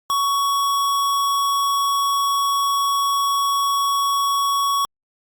square tone, 1118 Hz, C#6, 14 cents sharp, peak -18 dBFS, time 0.1-4.85 s, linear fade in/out 0 ms, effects Opus 48 kbps

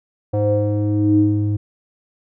square tone with low-pass filter sweep, 104.3 Hz, G#2, 8 cents sharp, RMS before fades -17 dBFS, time 0.33-1.57 s, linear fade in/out 10 ms, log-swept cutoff 600 to 230 Hz, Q 7.3, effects none

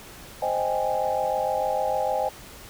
sine chord, Ab major seventh, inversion first, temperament equal, 523.3 / 622.3 / 784 / 830.6 Hz, C5 / Eb5 / G5 / Ab5, 0 / 0 / 0 / 0 cents, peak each -28 dBFS, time 0.42-2.29 s, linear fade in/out 5 ms, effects pink hiss -44 dBFS RMS until 2.69 s

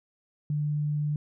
sine tone, 148.6 Hz, D3, 21 cents sharp, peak -25 dBFS, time 0.5-1.16 s, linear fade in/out 2 ms, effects none

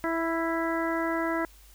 harmonic tone with a mistuned harmonic, 329.6 Hz, E4, in tune, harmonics 1 / 2 / 3 / 4 / 5 / 6, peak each -29 / -32 / -34 / -35 / -36 / -37 dBFS, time 0.04-1.45 s, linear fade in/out 0 ms, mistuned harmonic 4, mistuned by +15 cents, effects added 50 Hz sine -52 dBFS peak until 1.74 s + white hiss -57 dBFS RMS until 1.74 s

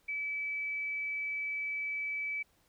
sine tone, 2300 Hz, D7, 37 cents flat, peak -33 dBFS, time 0.08-2.43 s, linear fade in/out 10 ms, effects pink hiss -70 dBFS RMS until 2.68 s

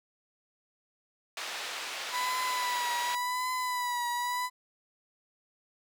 white band-pass noise, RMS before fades -38 dBFS, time 1.37-3.15 s, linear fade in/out 2 ms, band 580 to 4000 Hz, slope 12 dB/octave
35% pulse tone with vibrato, 987.8 Hz, B5, in tune, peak -28 dBFS, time 2.11-4.5 s, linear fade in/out 50 ms, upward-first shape triangle, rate 0.89 Hz, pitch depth 50 cents each way
effects none

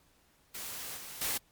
white noise with level steps, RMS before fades -41 / -45 / -33 dBFS, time 0.54-1.38 s, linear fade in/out 10 ms, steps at 0.97 / 1.21 s, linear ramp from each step 5 ms, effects pink hiss -67 dBFS RMS until 1.51 s + MP3 96 kbps

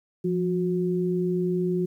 sine tone pair together, 174.61 / 363.6 Hz, F3 / F#4, 0 / -30 cents, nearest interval octave + minor second, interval 1270 cents, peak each -25 dBFS, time 0.24-1.86 s, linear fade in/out 10 ms, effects 10-bit

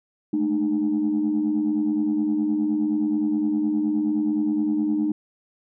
sine tone cluster, 210.9 / 220.5 / 304.7 Hz, G#3 / A3 / D#4, +27 / +4 / -36 cents, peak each -28 / -27 / -20 dBFS, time 0.33-5.12 s, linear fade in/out 5 ms, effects tanh soft clip ceiling -14 dBFS

